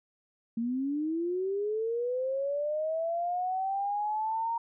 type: linear sweep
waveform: sine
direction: up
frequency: 225 to 932.3 Hz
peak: -28 dBFS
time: 0.57-4.58 s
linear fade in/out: 5 ms
effects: none